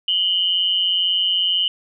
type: tone pair together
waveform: sine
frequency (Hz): 2900 / 3082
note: F#7 / G7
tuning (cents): -35 / -30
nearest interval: minor second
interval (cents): 105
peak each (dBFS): -19 / -19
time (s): 0.08-1.68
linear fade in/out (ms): 2
effects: none